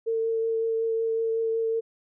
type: tone with vibrato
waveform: sine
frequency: 451.6 Hz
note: A4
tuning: 45 cents sharp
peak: -23 dBFS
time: 0.06-1.81 s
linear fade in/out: 20 ms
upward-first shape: triangle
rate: 5.4 Hz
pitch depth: 14 cents each way
effects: none